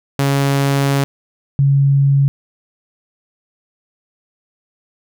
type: tone pair in turn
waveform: sawtooth / sine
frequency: 139 / 139 Hz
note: C#3 / C#3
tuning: +5 / +5 cents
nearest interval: unison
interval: 0 cents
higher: neither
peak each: -9 dBFS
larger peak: neither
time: 0.19-1.04 / 1.59-2.28 s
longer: first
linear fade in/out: 0 ms
effects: none